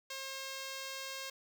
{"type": "tone", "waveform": "5% pulse", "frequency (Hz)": 536, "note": "C5", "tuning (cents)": 42, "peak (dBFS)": -29, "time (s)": [0.1, 1.3], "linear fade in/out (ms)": 5, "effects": []}